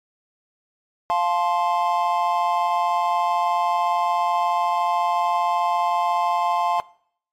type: chord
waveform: triangle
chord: F major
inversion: none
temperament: just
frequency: 698.5 / 873.1 / 1047.7 Hz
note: F5 / A5 / C6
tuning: 0 / -14 / +2 cents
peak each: -21 dBFS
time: 1.1-6.8 s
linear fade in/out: 0 ms
effects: noise-tail reverb RT60 0.6 s tail -21 dB re dry + AAC 48 kbps